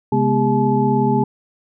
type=tone cluster; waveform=sine; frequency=135 / 209.7 / 246.3 / 404.6 / 861 Hz; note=C#3 / G#3 / B3 / G#4 / A5; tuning=-45 / +17 / -5 / -45 / -38 cents; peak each=-20 dBFS; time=0.12-1.24 s; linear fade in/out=5 ms; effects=none